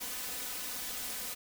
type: noise with comb filter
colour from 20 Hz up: white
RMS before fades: -39 dBFS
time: 0-1.35 s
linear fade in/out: 20 ms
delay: 4 ms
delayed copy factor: +0.85
effects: none